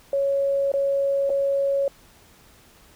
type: tone with dropouts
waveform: sine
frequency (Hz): 554.4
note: C#5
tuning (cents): 0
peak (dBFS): -19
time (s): 0.13-1.88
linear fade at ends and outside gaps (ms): 2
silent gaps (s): 0.718-0.738 / 1.295-1.301
effects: pink hiss -53 dBFS RMS until 2.95 s